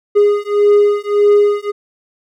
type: beating tone pair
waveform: triangle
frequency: 410.9 / 412.6 Hz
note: G#4 / G#4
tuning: -18 / -11 cents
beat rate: 1.7 Hz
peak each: -10 dBFS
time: 0.15-1.72 s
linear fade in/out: 20 ms
effects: none